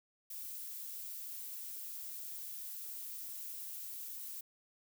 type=noise; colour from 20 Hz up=violet; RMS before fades=-45 dBFS; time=0.3-4.41 s; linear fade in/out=5 ms; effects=none